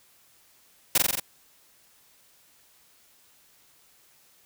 white noise with echo, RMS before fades -19 dBFS, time 0.95-0.98 s, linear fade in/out 5 ms, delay 44 ms, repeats 5, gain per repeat -2 dB, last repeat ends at 1.2 s, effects white hiss -60 dBFS RMS until 4.45 s

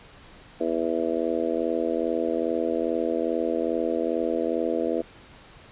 harmonic tone, 82.41 Hz, E2, in tune, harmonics 3 / 4 / 5 / 6 / 7 / 8, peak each -32 / -28 / -31 / -28 / -34 / -31 dBFS, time 0.6-5.02 s, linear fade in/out 10 ms, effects pink hiss -49 dBFS RMS until 5.71 s + resampled to 8000 Hz

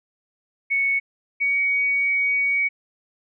sine tone pair in turn, 2217 / 2249 Hz, C#7 / C#7, 0 / +24 cents, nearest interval unison, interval 24 cents, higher second, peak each -18 dBFS, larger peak neither, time 0.7-1 / 1.4-2.69 s, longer second, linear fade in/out 20 ms, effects none

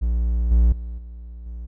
triangle tone with level steps, 58.27 Hz, A#1, in tune, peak -16 / -10 / -26 / -32 / -28 dBFS, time 0.01-1.67 s, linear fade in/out 20 ms, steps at 0.51 / 0.72 / 0.98 / 1.46 s, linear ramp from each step 5 ms, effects none

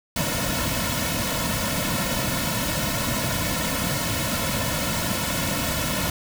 pink noise with comb filter, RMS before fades -25 dBFS, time 0.16-6.1 s, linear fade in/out 2 ms, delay 2.5 ms, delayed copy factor -0.85, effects none

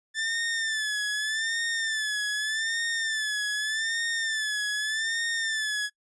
sawtooth tone with vibrato, 1760 Hz, A6, in tune, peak -23 dBFS, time 0.14-5.9 s, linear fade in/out 50 ms, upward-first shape sine, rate 0.83 Hz, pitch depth 78 cents each way, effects noise-tail reverb RT60 0.1 s tail -26 dB re dry + resampled to 22050 Hz

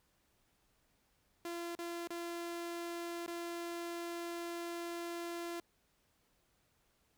sawtooth tone with dropouts, 342.1 Hz, F4, 36 cents flat, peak -36 dBFS, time 1.45-5.6 s, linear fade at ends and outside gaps 2 ms, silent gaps 1.752-1.789 / 2.074-2.104 / 3.263-3.278 s, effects pink hiss -75 dBFS RMS until 7.17 s

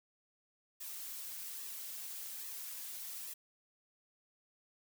blue noise with flanger, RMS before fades -45 dBFS, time 0.8-3.34 s, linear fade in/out 10 ms, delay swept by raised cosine 1.3 to 6 ms, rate 1.2 Hz, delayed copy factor -0.6, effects none

